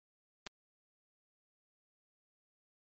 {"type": "clicks", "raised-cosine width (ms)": 0.2, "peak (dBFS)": -26, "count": 2, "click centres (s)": [0.466, 0.471], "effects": ["MP3 32 kbps"]}